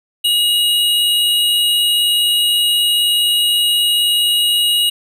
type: tone pair together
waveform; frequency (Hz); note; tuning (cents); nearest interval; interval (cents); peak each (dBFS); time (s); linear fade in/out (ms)
square; 2879 / 3838; F#7 / A#7; -48 / +50; perfect fourth; 498; -13 / -21; 0.24-4.9; 10
effects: none